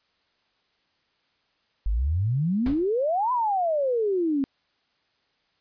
sine exponential two-way sweep, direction up then down, 46.25 to 1024 to 264.3 Hz, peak -21 dBFS, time 1.86-4.44 s, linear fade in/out 0 ms, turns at 3.32 s
brown noise with exponential decay, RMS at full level -24 dBFS, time 2.66-2.89 s, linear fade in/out 1 ms, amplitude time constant 48 ms
effects white hiss -69 dBFS RMS until 5.6 s + resampled to 11025 Hz

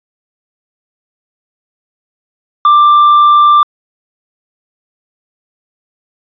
sine tone with tanh clipping, 1182 Hz, D6, 11 cents sharp, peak -4 dBFS, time 2.65-3.63 s, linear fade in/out 2 ms, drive 3 dB, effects resampled to 11025 Hz

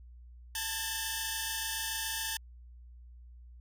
10% pulse tone cluster, 888 / 1641 / 1803 / 3005 Hz, A5 / G#6 / A6 / F#7, +16 / -21 / +42 / +26 cents, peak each -31 dBFS, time 0.55-2.37 s, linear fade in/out 2 ms, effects added 60 Hz sine -49 dBFS peak until 3.6 s

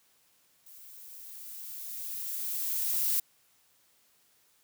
violet noise with level ramp, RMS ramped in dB -52 to -27 dBFS, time 0.66-3.2 s, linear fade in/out 5 ms, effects white hiss -67 dBFS RMS until 4.63 s + high-pass 60 Hz 12 dB/octave

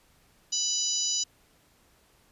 harmonic tone, 987.8 Hz, B5, in tune, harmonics 3 / 4 / 5 / 6 / 7, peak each -36 / -35 / -32 / -30 / -31 dBFS, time 0.52-1.24 s, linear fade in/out 10 ms, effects pink hiss -63 dBFS RMS until 2.31 s + resampled to 32000 Hz

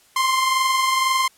sawtooth tone pair together, 1046.5 / 1068.5 Hz, C6 / C6, 0 / +36 cents, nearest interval unison, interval 36 cents, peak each -14 / -22 dBFS, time 0.16-1.28 s, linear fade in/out 5 ms, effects white hiss -55 dBFS RMS until 1.37 s + low-pass 12000 Hz 12 dB/octave

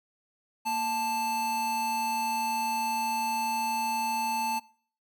square tone pair together, 233.1 / 880.1 Hz, A#3 / A5, 0 / 0 cents, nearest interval octave + major seventh, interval 2300 cents, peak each -40 / -28 dBFS, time 0.65-4.6 s, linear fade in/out 20 ms, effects noise-tail reverb RT60 0.5 s tail -22 dB re dry

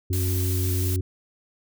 harmonic tone, 92.2 Hz, F#2, 6 cents flat, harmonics 1 / 3 / 4, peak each -22 / -34 / -34 dBFS, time 0.1-1.01 s, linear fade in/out 5 ms
blue noise, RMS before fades -32 dBFS, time 0.13-0.96 s, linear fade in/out 0 ms
effects none

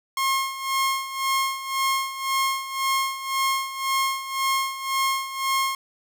sawtooth tone with tremolo, 1075 Hz, C6, 47 cents sharp, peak -16 dBFS, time 0.17-5.75 s, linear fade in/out 2 ms, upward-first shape sine, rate 1.9 Hz, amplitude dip 75%, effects none

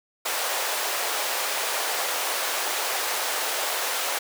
pink high-pass noise, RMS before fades -27 dBFS, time 0.25-4.19 s, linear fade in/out 10 ms, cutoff 510 Hz, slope 24 dB/octave, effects none

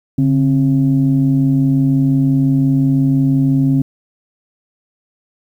sine tone pair together, 141.85 / 267.6 Hz, C#3 / C4, +40 / +39 cents, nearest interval major seventh, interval 1099 cents, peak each -12 dBFS, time 0.18-3.82 s, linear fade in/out 5 ms, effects tanh soft clip ceiling -4 dBFS + 8-bit

